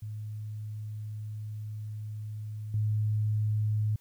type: tone with level steps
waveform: sine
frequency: 106.8 Hz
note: G#2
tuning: 49 cents sharp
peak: -35 / -25 dBFS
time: 0.02-3.96 s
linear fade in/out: 5 ms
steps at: 2.74 s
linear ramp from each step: 2 ms
effects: white hiss -67 dBFS RMS until 4 s